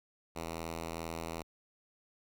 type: tone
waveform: 5% pulse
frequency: 82.41 Hz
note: E2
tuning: in tune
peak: -27 dBFS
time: 0.35-1.43 s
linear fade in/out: 20 ms
effects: none